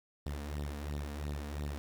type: tone with flanger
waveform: sawtooth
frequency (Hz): 73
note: D2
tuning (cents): -10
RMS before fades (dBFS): -39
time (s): 0.26-1.78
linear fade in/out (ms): 0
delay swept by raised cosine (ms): 0.22 to 4.32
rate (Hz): 2.9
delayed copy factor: +0.75
effects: 10-bit